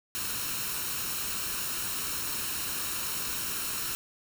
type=noise with comb filter; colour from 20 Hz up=white; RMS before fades=-33 dBFS; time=0.15-3.95 s; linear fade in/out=0 ms; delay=0.73 ms; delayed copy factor=+0.55; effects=none